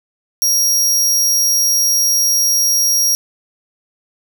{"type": "tone", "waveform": "sawtooth", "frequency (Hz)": 5640, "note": "F8", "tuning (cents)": 16, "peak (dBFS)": -9, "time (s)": [0.42, 3.15], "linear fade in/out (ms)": 0, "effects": []}